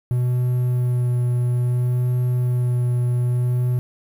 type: tone with vibrato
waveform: triangle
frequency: 123.47 Hz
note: B2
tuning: in tune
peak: -15 dBFS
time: 0.11-3.79 s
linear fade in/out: 0 ms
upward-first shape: sine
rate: 0.6 Hz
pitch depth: 13 cents each way
effects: 8-bit